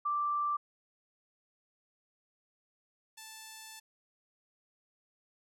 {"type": "tone pair in turn", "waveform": ["sine", "5% pulse"], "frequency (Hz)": [1174.7, 880], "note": ["D6", "A5"], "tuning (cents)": [0, 0], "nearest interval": "perfect fourth", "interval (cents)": 500, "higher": "first", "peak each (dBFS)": [-29, -35], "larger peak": "first", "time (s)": [[0.05, 0.57], [3.17, 3.8]], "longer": "second", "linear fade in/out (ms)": 10, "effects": []}